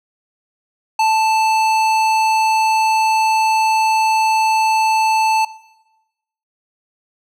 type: tone with tanh clipping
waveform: sine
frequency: 880 Hz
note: A5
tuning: in tune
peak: -14 dBFS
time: 0.99-5.45 s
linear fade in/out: 5 ms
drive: 17 dB
effects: noise-tail reverb RT60 1.0 s tail -19 dB re dry